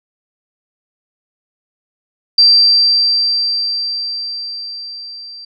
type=tone with level ramp; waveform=sine; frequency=4699 Hz; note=D8; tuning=in tune; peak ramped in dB=-4 to -30 dBFS; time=2.38-5.45 s; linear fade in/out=5 ms; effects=none